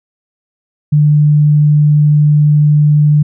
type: tone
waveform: sine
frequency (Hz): 149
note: D3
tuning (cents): +25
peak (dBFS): -5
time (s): 0.92-3.23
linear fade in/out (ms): 10
effects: none